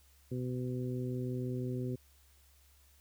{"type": "harmonic tone", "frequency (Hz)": 125.8, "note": "B2", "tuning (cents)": 32, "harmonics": [1, 2, 3, 4], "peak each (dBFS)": [-36, -39, -41, -48], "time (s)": [0.31, 1.96], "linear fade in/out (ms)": 10, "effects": ["added 69 Hz sine -63 dBFS peak until 3 s", "white hiss -67 dBFS RMS until 3 s"]}